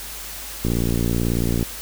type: click train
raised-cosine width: 3 ms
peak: -9 dBFS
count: 58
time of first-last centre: 0.65-1.628 s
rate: 58.3 Hz
effects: added 50 Hz sine -40 dBFS peak until 1.81 s + white hiss -34 dBFS RMS until 1.81 s